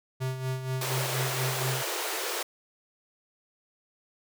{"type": "tone with tremolo", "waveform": "square", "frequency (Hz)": 130.3, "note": "C3", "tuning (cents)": -7, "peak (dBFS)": -28, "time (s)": [0.2, 1.83], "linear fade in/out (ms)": 20, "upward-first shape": "sine", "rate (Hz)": 4.2, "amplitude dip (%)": 60}
{"type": "high-pass noise", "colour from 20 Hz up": "pink", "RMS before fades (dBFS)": -32, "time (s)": [0.81, 2.43], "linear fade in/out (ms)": 5, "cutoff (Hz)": 340, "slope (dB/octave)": 96}
{"effects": []}